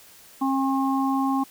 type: harmonic tone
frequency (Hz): 269.3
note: C#4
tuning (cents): -50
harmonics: 1 / 3 / 4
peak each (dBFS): -22 / -27 / -28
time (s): 0.41-1.44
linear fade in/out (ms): 10
effects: white hiss -50 dBFS RMS until 1.5 s